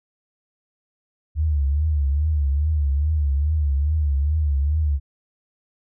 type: tone with vibrato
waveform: sine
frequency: 73.42 Hz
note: D2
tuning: in tune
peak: -17 dBFS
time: 1.35-5 s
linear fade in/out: 50 ms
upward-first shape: triangle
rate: 2.4 Hz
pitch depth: 140 cents each way
effects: none